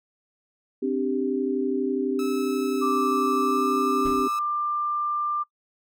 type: chord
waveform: sine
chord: C suspended second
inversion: none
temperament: equal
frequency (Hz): 261.6 / 293.7 / 392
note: C4 / D4 / G4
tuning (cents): 0 / 0 / 0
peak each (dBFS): -26 / -29 / -26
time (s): 0.82-4.28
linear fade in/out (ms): 10
type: tone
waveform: sawtooth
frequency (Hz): 1300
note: E6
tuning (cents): -24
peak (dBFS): -31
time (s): 2.19-4.39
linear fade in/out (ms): 2
type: tone with pitch glide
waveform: sine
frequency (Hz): 1174.7 to 1189.7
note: D6 to D6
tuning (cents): 0 to +22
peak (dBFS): -23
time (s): 2.81-5.44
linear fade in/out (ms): 20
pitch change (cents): +22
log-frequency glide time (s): 3.44-3.67
type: noise with exponential decay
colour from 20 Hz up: brown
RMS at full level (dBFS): -31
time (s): 4.05-4.37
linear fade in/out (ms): 5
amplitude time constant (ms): 68
effects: noise-tail reverb RT60 0.1 s tail -26 dB re dry